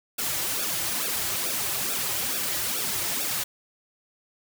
white noise with flanger, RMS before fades -28 dBFS, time 0.18-3.44 s, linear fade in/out 10 ms, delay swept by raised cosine 0.97 to 4.47 ms, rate 2.3 Hz, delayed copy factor -0.85, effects none

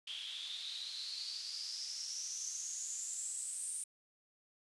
white noise with band-pass filter sweep, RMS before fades -43 dBFS, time 0.07-3.84 s, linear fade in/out 5 ms, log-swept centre 3200 to 9000 Hz, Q 9, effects resampled to 24000 Hz

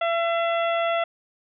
harmonic tone, 674 Hz, E5, 38 cents sharp, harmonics 1 / 2 / 3 / 4 / 5, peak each -22 / -28 / -32 / -34 / -36 dBFS, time 0.01-1.04 s, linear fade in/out 5 ms, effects none

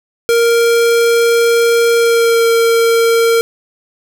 square tone with pitch glide, 466.2 to 460.3 Hz, A#4 to A#4, 0 to -22 cents, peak -9 dBFS, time 0.29-3.41 s, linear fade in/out 0 ms, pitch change -22 cents, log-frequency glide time 1.96-2.48 s, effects none

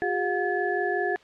sine tone cluster, 360.5 / 405.8 / 719 / 1721 Hz, F#4 / G#4 / F#5 / A6, -45 / -40 / -50 / -39 cents, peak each -29 dBFS, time 0.02-1.16 s, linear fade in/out 0 ms, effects white hiss -54 dBFS RMS until 1.23 s + low-pass 3000 Hz 12 dB/octave

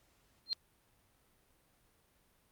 sine tone with exponential growth, 4186 Hz, C8, in tune, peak -26 dBFS, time 0.46-0.53 s, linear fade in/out 0 ms, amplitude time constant 15 ms, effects pink hiss -71 dBFS RMS until 2.51 s + Opus 48 kbps

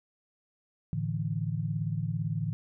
sine chord, A suspended fourth, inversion none, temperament equal with one note detuned, 109.68 / 146.83 / 164.81 Hz, A2 / D3 / E3, -5 / 0 / 0 cents, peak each -33 dBFS, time 0.93-2.53 s, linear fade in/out 0 ms, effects none

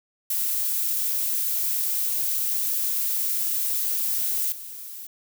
violet noise with level steps, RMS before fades -25 / -38 dBFS, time 0.3-5.07 s, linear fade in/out 5 ms, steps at 4.52 s, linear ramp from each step 2 ms, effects none

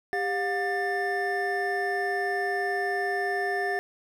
triangle tone cluster, 397.8 / 716 / 1777 Hz, G4 / F5 / A6, +25 / +43 / +17 cents, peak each -28 dBFS, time 0.13-3.79 s, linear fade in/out 0 ms, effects none

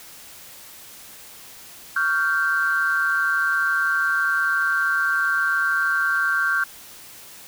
sine tone cluster, 1122 / 1397 / 1557 Hz, C#6 / F6 / G6, +21 / 0 / -12 cents, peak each -28 / -22 / -20 dBFS, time 1.96-6.64 s, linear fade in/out 5 ms, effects tanh soft clip ceiling -10 dBFS + white hiss -43 dBFS RMS until 7.47 s

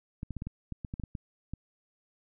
clicks, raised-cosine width 5 ms, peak -24 dBFS, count 12, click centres 0.231 / 0.307 / 0.367 / 0.421 / 0.47 / 0.723 / 0.848 / 0.939 / 0.998 / 1.037 / 1.152 / 1.536 s, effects none

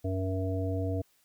harmonic tone, 94.3 Hz, F#2, 33 cents sharp, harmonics 1 / 3 / 5 / 7, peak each -30 / -35 / -37 / -38 dBFS, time 0.04-1.02 s, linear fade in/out 10 ms, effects white hiss -68 dBFS RMS until 1.24 s

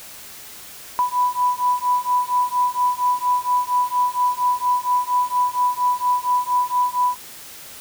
sine beating tone pair, 987.8 / 992.1 Hz, B5 / B5, 0 / +8 cents, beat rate 4.3 Hz, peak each -20 dBFS, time 0.99-7.16 s, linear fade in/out 0 ms, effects white hiss -39 dBFS RMS until 7.8 s

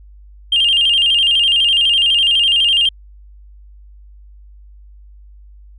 sine tone with vibrato, 2992 Hz, F#7, 19 cents sharp, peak -9 dBFS, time 0.52-2.89 s, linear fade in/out 5 ms, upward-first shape square, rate 12 Hz, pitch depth 100 cents each way, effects tanh soft clip ceiling -6 dBFS + added 50 Hz sine -38 dBFS peak until 5.78 s

